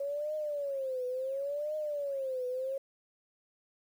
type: tone with vibrato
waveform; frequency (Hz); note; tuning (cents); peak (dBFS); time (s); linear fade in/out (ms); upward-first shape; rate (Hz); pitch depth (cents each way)
sine; 554.4; C#5; 0; -32; 0-2.78; 5; triangle; 0.71; 190
effects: 10-bit